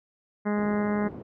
harmonic tone, 207.7 Hz, G#3, in tune, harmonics 1 / 2 / 3 / 4 / 5 / 6 / 7 / 8 / 9 / 10, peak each -25 / -31 / -35 / -37 / -39 / -41 / -42 / -43 / -44 / -45 dBFS, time 0.45-1.09 s, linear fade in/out 20 ms
pink band-pass noise, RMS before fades -40 dBFS, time 0.56-1.23 s, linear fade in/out 20 ms, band 140 to 450 Hz, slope 12 dB/octave
effects none

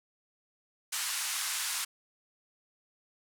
white band-pass noise, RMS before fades -34 dBFS, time 0.92-1.85 s, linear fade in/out 10 ms, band 980 to 11000 Hz, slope 24 dB/octave, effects none

